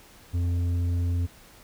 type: tone with tanh clipping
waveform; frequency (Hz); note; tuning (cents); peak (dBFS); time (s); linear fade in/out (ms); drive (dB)
sine; 87.31; F2; 0; -24; 0.33-1.27; 20; 7
effects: pink hiss -52 dBFS RMS until 1.63 s